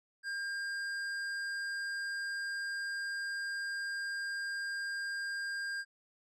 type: tone with hard clipping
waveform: sine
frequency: 1604 Hz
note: G6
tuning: 39 cents sharp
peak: -37 dBFS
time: 0.23-5.85 s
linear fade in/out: 50 ms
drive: 10 dB
effects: resampled to 24000 Hz